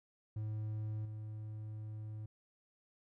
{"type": "tone with level steps", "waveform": "triangle", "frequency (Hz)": 107.7, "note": "A2", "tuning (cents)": -37, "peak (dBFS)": [-35, -40], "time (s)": [0.36, 2.26], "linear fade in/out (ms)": 5, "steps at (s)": 1.05, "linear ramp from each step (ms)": 5, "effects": []}